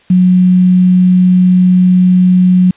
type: tone with quantisation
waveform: sine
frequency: 182.4 Hz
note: F#3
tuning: 24 cents flat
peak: -4 dBFS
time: 0.1-2.71 s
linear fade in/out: 5 ms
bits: 5
effects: white hiss -47 dBFS RMS until 2.76 s + resampled to 8000 Hz